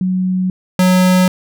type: tone pair in turn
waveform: sine / square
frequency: 185 / 183.72 Hz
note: F#3 / F#3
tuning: 0 / -12 cents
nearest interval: unison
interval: 12 cents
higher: first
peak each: -13 / -9 dBFS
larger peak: second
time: 0.01-0.5 / 0.79-1.28 s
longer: neither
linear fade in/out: 2 ms
effects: none